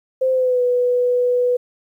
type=tone with pitch glide; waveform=sine; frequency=520 to 493.1 Hz; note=C5 to B4; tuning=-11 to -3 cents; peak=-14 dBFS; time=0.21-1.57 s; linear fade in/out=10 ms; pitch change=-92 cents; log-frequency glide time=0.32-0.62 s; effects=9-bit